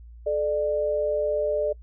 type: tone pair together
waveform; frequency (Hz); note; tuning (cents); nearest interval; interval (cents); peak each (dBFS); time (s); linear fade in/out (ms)
sine; 432.4 / 596; A4 / D5; -30 / +25; tritone; 555; -27 / -23; 0.26-1.73; 10
effects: noise-tail reverb RT60 0.1 s tail -25 dB re dry + added 58 Hz sine -42 dBFS peak until 1.82 s